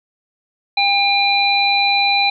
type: harmonic tone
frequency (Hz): 801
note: G5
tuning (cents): +37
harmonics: 1 / 3 / 5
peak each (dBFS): -17 / -17 / -17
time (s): 0.77-2.3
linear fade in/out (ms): 5
effects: none